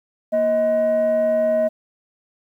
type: tone pair together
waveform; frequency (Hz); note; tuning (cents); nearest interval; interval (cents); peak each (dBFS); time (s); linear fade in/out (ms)
sine; 234.8 / 630; A#3 / D#5; +13 / +21; octave + perfect fourth; 1708; -24 / -14; 0.32-1.69; 20
effects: tanh soft clip ceiling -13 dBFS + 9-bit